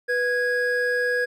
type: tone pair together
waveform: triangle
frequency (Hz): 492 / 1656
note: B4 / G#6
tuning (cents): -7 / -5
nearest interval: octave + major sixth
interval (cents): 2102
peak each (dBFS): -22 / -21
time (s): 0.08-1.26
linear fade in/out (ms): 20
effects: none